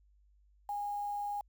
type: tone with quantisation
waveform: sine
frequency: 819 Hz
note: G#5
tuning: 24 cents flat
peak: -34 dBFS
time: 0.69-1.41 s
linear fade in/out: 2 ms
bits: 9
effects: added 50 Hz sine -63 dBFS peak until 1.48 s